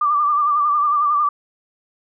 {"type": "tone with vibrato", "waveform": "sine", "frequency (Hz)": 1180, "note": "D6", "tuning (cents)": 8, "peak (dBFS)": -14, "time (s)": [0.01, 1.29], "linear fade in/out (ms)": 5, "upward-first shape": "sine", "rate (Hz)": 11, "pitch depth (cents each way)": 51, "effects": []}